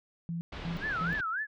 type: tone bursts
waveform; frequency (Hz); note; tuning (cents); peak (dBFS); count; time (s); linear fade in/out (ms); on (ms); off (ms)
sine; 168.5; E3; +38; -32; 3; 0.29-1.13; 0; 120; 240
type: low-pass noise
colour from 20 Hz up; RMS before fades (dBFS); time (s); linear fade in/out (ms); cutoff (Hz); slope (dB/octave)
pink; -41; 0.52-1.21; 5; 3900; 24
type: tone with vibrato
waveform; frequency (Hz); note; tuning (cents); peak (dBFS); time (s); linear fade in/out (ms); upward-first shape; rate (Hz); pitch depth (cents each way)
sine; 1500; F#6; +23; -30; 0.8-1.47; 50; sine; 3.6; 270
effects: none